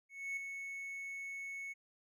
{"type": "tone with ADSR envelope", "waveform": "triangle", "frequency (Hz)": 2207, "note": "C#7", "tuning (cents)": -8, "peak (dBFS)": -34, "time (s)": [0.09, 1.74], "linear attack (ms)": 280, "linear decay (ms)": 4, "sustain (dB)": -6, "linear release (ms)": 23, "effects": []}